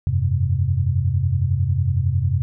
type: chord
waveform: sine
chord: F suspended second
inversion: none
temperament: equal with one note detuned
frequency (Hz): 87.31 / 98.28 / 130.81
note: F2 / G2 / C3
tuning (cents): 0 / +5 / 0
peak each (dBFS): -21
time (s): 0.07-2.42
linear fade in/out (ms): 0
effects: none